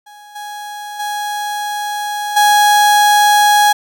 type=tone with level steps; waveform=35% pulse; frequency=830.6 Hz; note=G#5; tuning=in tune; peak=-35 / -24 / -17 / -6 dBFS; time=0.06-3.73 s; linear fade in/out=10 ms; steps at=0.35 / 0.99 / 2.36 s; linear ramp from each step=10 ms; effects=none